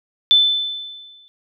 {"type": "tone with exponential decay", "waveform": "sine", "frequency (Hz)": 3520, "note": "A7", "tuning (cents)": 0, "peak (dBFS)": -7, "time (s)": [0.31, 1.28], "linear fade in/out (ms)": 0, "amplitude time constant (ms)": 210, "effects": []}